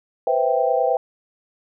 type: chord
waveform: sine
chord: C major seventh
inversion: third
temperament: equal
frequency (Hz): 493.9 / 523.3 / 659.3 / 784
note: B4 / C5 / E5 / G5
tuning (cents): 0 / 0 / 0 / 0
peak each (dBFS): -22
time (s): 0.27-0.97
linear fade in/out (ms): 2
effects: none